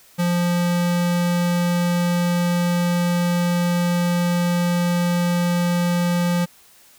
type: tone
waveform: square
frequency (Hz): 174.8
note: F3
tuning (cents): +2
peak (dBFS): -18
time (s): 0.18-6.46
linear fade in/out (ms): 20
effects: white hiss -51 dBFS RMS until 6.98 s